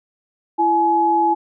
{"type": "tone pair together", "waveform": "sine", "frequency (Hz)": [335.7, 846], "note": ["E4", "G#5"], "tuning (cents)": [32, 32], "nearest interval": "octave + major third", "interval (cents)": 1600, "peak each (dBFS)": [-20, -14], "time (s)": [0.58, 1.35], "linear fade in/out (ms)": 20, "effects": []}